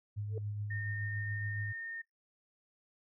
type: tone with tremolo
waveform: sine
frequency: 103.83 Hz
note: G#2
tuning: in tune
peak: -34 dBFS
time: 0.16-1.73 s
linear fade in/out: 20 ms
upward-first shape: triangle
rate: 7.1 Hz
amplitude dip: 35%
type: tone with exponential growth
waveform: sine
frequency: 442.5 Hz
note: A4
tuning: 10 cents sharp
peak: -35 dBFS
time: 0.28-0.38 s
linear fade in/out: 2 ms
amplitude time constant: 21 ms
type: tone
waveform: sine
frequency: 1829 Hz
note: A#6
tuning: 33 cents flat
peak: -39 dBFS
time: 0.7-2.02 s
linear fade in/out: 10 ms
effects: noise-tail reverb RT60 0.2 s tail -26 dB re dry